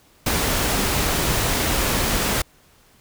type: noise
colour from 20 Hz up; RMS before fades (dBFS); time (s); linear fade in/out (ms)
pink; -21; 0.26-2.42; 5
effects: pink hiss -55 dBFS RMS until 3 s